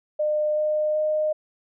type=tone with pitch steps; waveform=sine; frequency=605 / 609.6 / 614.2 Hz; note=D#5 / D#5 / D#5; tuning=-49 / -36 / -23 cents; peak=-20 dBFS; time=0.19-1.33 s; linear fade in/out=10 ms; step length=380 ms; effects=none